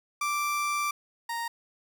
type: tone pair in turn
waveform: 30% pulse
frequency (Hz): 1174 / 931.8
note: D6 / A#5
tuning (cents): -1 / -1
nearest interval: major third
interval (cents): 400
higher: first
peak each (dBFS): -24 / -28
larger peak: first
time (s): 0.21-0.91 / 1.29-1.48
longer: first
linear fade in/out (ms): 5
effects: none